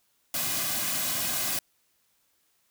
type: noise with comb filter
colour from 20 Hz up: white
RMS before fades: -29 dBFS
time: 0.34-1.59 s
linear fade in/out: 2 ms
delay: 2.2 ms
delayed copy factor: -0.7
effects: white hiss -70 dBFS RMS until 2.7 s